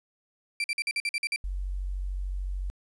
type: tone bursts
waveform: 35% pulse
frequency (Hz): 2349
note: D7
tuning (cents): 0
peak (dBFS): -24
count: 9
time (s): 0.6-1.361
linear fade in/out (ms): 2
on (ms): 41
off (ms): 49
type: tone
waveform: sine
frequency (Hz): 46.75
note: F#1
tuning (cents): +19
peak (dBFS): -29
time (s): 1.44-2.7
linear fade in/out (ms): 0
effects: resampled to 22050 Hz + 11-bit